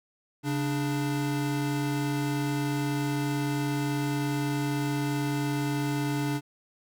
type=tone pair together; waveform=square; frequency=138.61 / 293.7 Hz; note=C#3 / D4; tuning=0 / 0 cents; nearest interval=octave + minor second; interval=1300 cents; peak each=-30 / -30 dBFS; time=0.43-6.41 s; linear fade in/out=50 ms; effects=none